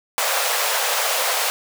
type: high-pass noise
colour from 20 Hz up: pink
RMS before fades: -21 dBFS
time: 0.18-1.5 s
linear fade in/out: 0 ms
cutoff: 500 Hz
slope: 48 dB/octave
effects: none